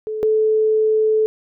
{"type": "tone pair in turn", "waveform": "sine", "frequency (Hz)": [433.1, 434.8], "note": ["A4", "A4"], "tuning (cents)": [-27, -21], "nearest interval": "unison", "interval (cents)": 6, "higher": "second", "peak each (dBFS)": [-22, -13], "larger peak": "second", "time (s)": [[0.07, 0.23], [0.23, 1.26]], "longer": "second", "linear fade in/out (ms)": 0, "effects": []}